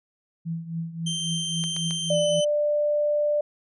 sine tone with tremolo, 165.4 Hz, E3, 6 cents sharp, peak -25 dBFS, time 0.45-2.41 s, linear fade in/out 20 ms, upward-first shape triangle, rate 3.7 Hz, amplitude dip 80%
sawtooth tone with pitch glide, 3136 to 3036 Hz, G7 to F#7, 0 to +44 cents, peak -24 dBFS, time 1.06-2.45 s, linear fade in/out 10 ms, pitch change -56 cents, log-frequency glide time 2.08-2.16 s
clicks, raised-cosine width 0.2 ms, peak -19 dBFS, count 3, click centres 1.639 / 1.765 / 1.909 s
sine tone, 592 Hz, D5, 14 cents sharp, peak -20 dBFS, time 2.1-3.41 s, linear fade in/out 5 ms
effects resampled to 24000 Hz

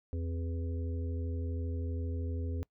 harmonic tone with a mistuned harmonic, 82.7 Hz, E2, 6 cents sharp, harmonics 1 / 3 / 5 / 6, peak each -33 / -43 / -47 / -49 dBFS, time 0.13-2.63 s, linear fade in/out 0 ms, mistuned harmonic 3, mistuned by +86 cents, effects noise-tail reverb RT60 0.1 s tail -24 dB re dry

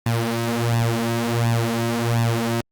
sawtooth tone with flanger, 116.54 Hz, A#2, in tune, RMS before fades -21 dBFS, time 0.06-2.61 s, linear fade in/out 5 ms, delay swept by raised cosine 1.1 to 5.5 ms, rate 1.4 Hz, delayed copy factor +0.8, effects Opus 24 kbps

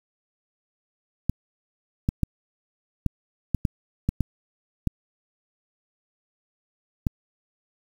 clicks, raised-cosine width 5 ms, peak -9 dBFS, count 10, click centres 1.296 / 2.089 / 2.233 / 3.063 / 3.547 / 3.652 / 4.09 / 4.207 / 4.873 / 7.068 s, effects 7-bit

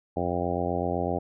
harmonic tone, 87.9 Hz, F2, 12 cents sharp, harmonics 1 / 2 / 3 / 4 / 5 / 6 / 7 / 8 / 9, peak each -34 / -34 / -34 / -34 / -34 / -34 / -34 / -34 / -34 dBFS, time 0.16-1.19 s, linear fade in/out 10 ms, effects none

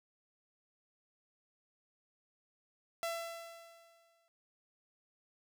sawtooth tone with exponential decay, 671 Hz, E5, 31 cents sharp, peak -30 dBFS, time 3.03-4.28 s, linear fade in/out 0 ms, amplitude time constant 270 ms, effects none

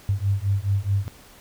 sine beating tone pair, 96.9 / 101.6 Hz, G2 / G#2, -20 / -38 cents, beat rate 4.7 Hz, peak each -23 dBFS, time 0.09-1.08 s, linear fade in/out 0 ms, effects pink hiss -49 dBFS RMS until 1.4 s

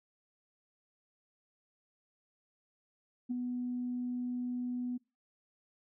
sine tone with ADSR envelope, 246.9 Hz, B3, in tune, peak -29 dBFS, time 3.29-4.98 s, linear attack 21 ms, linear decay 15 ms, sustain -4 dB, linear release 17 ms, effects noise-tail reverb RT60 0.3 s tail -25 dB re dry + tanh soft clip ceiling -27 dBFS

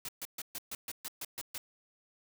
white noise bursts, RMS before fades -40 dBFS, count 10, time 0.05-1.58 s, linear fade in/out 2 ms, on 36 ms, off 130 ms, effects none

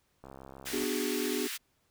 click train, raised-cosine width 1 ms, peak -33 dBFS, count 41, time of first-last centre 0.24-0.836 s, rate 67.1 Hz
pink high-pass noise, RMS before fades -38 dBFS, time 0.65-1.58 s, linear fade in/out 20 ms, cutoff 1600 Hz, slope 24 dB/octave
triangle chord, G# half-diminished seventh, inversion first, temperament just, 249.2 / 299 / 373.8 / 415.3 Hz, B3 / D4 / F#4 / G#4, +16 / +31 / +18 / 0 cents, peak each -34 dBFS, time 0.72-1.48 s, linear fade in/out 20 ms
effects pink hiss -73 dBFS RMS until 1.9 s

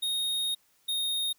square tone pair in turn, 3724 / 3708 Hz, A#7 / A#7, -2 / -10 cents, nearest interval unison, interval 8 cents, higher first, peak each -28 dBFS, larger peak neither, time 0.02-0.55 / 0.88-1.33 s, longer first, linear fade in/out 10 ms, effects white hiss -67 dBFS RMS until 1.38 s

